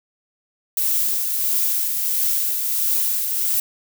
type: noise with tremolo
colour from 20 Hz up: violet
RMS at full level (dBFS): -19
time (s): 0.77-3.6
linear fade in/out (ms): 2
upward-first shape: triangle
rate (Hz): 1.5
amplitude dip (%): 40
effects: none